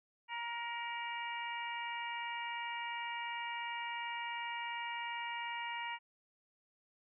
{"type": "harmonic tone with a mistuned harmonic", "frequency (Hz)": 471.4, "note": "A#4", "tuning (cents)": 19, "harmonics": [2, 3, 4, 5, 6], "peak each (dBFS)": [-41, -52, -45, -45, -47], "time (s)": [0.28, 5.99], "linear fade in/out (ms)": 50, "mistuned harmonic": 5, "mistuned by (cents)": -29, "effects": []}